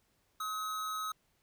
square tone with amplitude modulation, 1274 Hz, D#6, 41 cents sharp, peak -34 dBFS, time 0.4-1.12 s, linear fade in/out 5 ms, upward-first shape sine, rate 213 Hz, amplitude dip 40%, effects pink hiss -74 dBFS RMS until 1.42 s

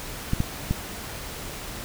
clicks, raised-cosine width 5 ms, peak -10 dBFS, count 3, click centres 0.334 / 0.404 / 0.71 s, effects pink hiss -36 dBFS RMS until 1.84 s

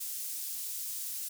pink high-pass noise, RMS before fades -38 dBFS, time 0-1.29 s, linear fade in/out 10 ms, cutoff 8400 Hz, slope 12 dB/octave, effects none

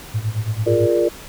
sine tone with tremolo, 108.8 Hz, A2, 19 cents flat, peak -16 dBFS, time 0.14-0.87 s, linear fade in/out 10 ms, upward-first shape sine, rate 9 Hz, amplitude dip 85%
sine chord, Bb dominant seventh, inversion second, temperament equal, 349.2 / 415.3 / 466.2 / 587.3 Hz, F4 / Ab4 / Bb4 / D5, 0 / 0 / 0 / 0 cents, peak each -18 / -23 / -19 / -20 dBFS, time 0.66-1.09 s, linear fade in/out 10 ms
effects pink hiss -38 dBFS RMS until 1.28 s

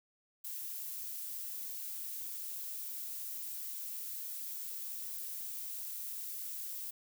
violet noise, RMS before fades -42 dBFS, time 0.44-6.91 s, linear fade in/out 10 ms, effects none

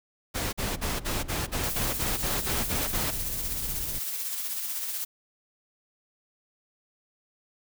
pink noise bursts, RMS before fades -30 dBFS, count 12, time 0.34-3.115 s, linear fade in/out 20 ms, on 190 ms, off 45 ms
brown noise, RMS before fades -38 dBFS, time 0.58-4 s, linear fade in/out 20 ms
blue noise with tremolo, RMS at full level -31 dBFS, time 1.63-5.05 s, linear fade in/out 10 ms, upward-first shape sine, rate 16 Hz, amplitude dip 35%
effects none

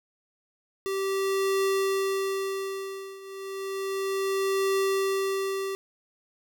square tone with tremolo, 388.5 Hz, G4, 16 cents flat, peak -23 dBFS, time 0.86-5.75 s, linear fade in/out 0 ms, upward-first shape triangle, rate 0.32 Hz, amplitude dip 90%, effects none

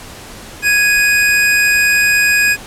square tone pair together, 1661.2 / 2491 Hz, G#6 / D#7, 0 / +1 cents, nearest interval perfect fifth, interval 701 cents, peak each -13 dBFS, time 0.62-2.57 s, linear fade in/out 50 ms, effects pink hiss -33 dBFS RMS until 2.66 s + low-pass 12000 Hz 12 dB/octave

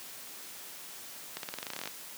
accelerating click train, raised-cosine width 0.2 ms, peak -19 dBFS, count 15, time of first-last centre 1.37-1.875 s, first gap 62 ms, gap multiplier 0.91, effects white hiss -46 dBFS RMS until 2.17 s + high-pass 150 Hz 12 dB/octave

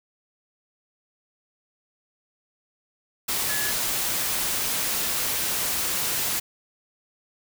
sine tone in noise, 1700 Hz, G#6, 40 cents sharp, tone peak -31 dBFS, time 3.49-3.72 s, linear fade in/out 10 ms, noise white, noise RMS -26 dBFS, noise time 3.28-6.4 s, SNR -8 dB, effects none

